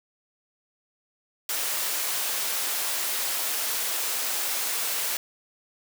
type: high-pass noise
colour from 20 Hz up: white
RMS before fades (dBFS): -28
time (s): 1.49-5.17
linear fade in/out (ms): 2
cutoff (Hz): 430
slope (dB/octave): 12
effects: none